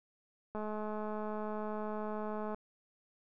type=click train; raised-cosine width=1 ms; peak=-27 dBFS; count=426; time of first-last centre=0.55-2.545 s; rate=213 Hz; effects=none

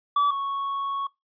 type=tone pair in turn; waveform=triangle; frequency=1149 / 1107.9 Hz; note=D6 / C#6; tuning=-38 / -1 cents; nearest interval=minor second; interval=63 cents; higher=first; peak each=-16 / -24 dBFS; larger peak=first; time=0.16-0.31 / 0.31-1.07 s; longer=second; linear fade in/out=5 ms; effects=noise-tail reverb RT60 0.2 s tail -23 dB re dry + resampled to 11025 Hz

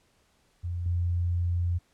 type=tone with level steps; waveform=sine; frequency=87.2 Hz; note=F2; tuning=2 cents flat; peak=-29 / -24 dBFS; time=0.63-1.79 s; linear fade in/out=20 ms; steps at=0.86 s; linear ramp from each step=2 ms; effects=pink hiss -67 dBFS RMS until 1.93 s + low-pass 10000 Hz 12 dB/octave

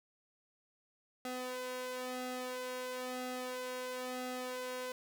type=tone with flanger; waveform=sawtooth; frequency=252.8 Hz; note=B3; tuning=41 cents sharp; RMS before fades=-41 dBFS; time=1.25-4.92 s; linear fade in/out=2 ms; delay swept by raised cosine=1.5 to 2.1 ms; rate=1 Hz; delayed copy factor=+0.8; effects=none

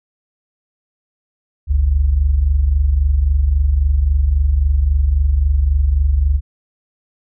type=tone pair together; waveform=sine; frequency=47.59 / 71.3 Hz; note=F#1 / C#2; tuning=+49 / +49 cents; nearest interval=perfect fifth; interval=700 cents; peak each=-17 / -12 dBFS; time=1.67-6.41 s; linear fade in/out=50 ms; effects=none

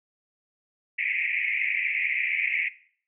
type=band-pass noise; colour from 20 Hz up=pink; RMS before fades=-27 dBFS; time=0.98-2.69 s; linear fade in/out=10 ms; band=2000 to 2500 Hz; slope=96 dB/octave; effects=noise-tail reverb RT60 0.5 s tail -17 dB re dry

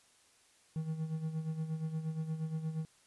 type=tone with tremolo; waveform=triangle; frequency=158.8 Hz; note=D#3; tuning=36 cents sharp; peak=-30 dBFS; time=0.76-2.85 s; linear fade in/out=0 ms; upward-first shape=sine; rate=8.5 Hz; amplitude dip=65%; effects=white hiss -66 dBFS RMS until 3.06 s + resampled to 24000 Hz

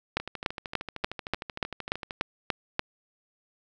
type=two click trains; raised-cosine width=0.3 ms; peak=-9 / -19 dBFS; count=10 / 26; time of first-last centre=0.17-2.794 / 0.2-2.108 s; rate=3.43 / 13.1 Hz; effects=none

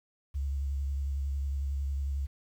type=tone with vibrato; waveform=sine; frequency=69.3 Hz; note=C#2; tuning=in tune; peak=-29 dBFS; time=0.34-2.27 s; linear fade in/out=20 ms; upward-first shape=sine; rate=11 Hz; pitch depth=36 cents each way; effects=10-bit

